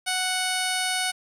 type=tone with low-pass filter; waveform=10% pulse; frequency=740 Hz; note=F#5; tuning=in tune; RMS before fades=-26 dBFS; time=0.06-1.12 s; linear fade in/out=20 ms; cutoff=8800 Hz; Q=3.9; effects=9-bit